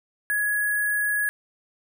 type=tone with sample-and-hold; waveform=sine; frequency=1677 Hz; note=G#6; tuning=16 cents sharp; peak=-21 dBFS; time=0.3-1.29 s; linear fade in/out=0 ms; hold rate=11025 Hz; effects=none